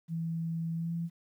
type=tone with pitch glide; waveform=sine; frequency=164.81 to 168.27 Hz; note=E3 to E3; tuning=0 to +36 cents; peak=-31 dBFS; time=0.08-1.1 s; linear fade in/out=50 ms; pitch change=+36 cents; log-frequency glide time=0.74-0.93 s; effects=11-bit